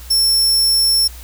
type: tone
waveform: sawtooth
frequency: 5400 Hz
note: E8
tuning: 41 cents sharp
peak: -9 dBFS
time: 0.1-1.08 s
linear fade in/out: 10 ms
effects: added 60 Hz sine -33 dBFS peak until 1.23 s + white hiss -40 dBFS RMS until 1.23 s